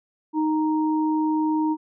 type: tone pair together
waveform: sine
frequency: 311.1 / 932.2 Hz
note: D#4 / A#5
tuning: 0 / 0 cents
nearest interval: octave + perfect fifth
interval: 1900 cents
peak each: -20 / -27 dBFS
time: 0.33-1.77 s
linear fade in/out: 50 ms
effects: none